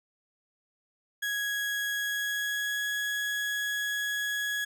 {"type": "tone with pitch glide", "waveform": "35% pulse", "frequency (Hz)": [1661.2, 1672.8], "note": ["G#6", "G#6"], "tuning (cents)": [0, 12], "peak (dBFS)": -27, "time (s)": [1.22, 4.65], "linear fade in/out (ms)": 10, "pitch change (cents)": 12, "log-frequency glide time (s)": [1.97, 2.85], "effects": []}